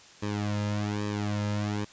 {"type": "tone with flanger", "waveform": "sawtooth", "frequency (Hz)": 103.83, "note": "G#2", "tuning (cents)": 0, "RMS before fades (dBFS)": -30, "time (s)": [0.22, 1.85], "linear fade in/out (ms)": 10, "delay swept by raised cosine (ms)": [1.4, 2.7], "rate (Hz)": 1.2, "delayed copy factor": -0.95, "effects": ["white hiss -52 dBFS RMS until 1.92 s", "resampled to 16000 Hz"]}